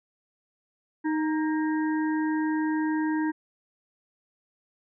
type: harmonic tone with a mistuned harmonic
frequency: 311.1 Hz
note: D#4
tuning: in tune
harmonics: 1 / 3 / 5 / 6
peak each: -24 / -34 / -38 / -40 dBFS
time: 1.04-3.32 s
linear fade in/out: 20 ms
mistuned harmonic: 5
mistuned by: +54 cents
effects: none